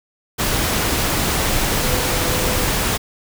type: tone in noise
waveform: sine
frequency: 502 Hz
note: B4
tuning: 28 cents sharp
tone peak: -28 dBFS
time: 1.82-2.66 s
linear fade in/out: 20 ms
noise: pink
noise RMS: -19 dBFS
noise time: 0.38-2.98 s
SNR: -12 dB
effects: none